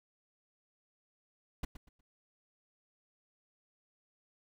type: noise with echo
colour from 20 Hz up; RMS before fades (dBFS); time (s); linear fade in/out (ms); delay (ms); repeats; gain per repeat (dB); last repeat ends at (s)
brown; -35; 1.63-1.65; 5; 120; 3; -12; 2.01
effects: none